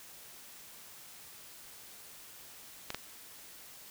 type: clicks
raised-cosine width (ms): 0.2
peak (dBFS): -18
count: 2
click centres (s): 2.904 / 2.946
effects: white hiss -52 dBFS RMS until 3.9 s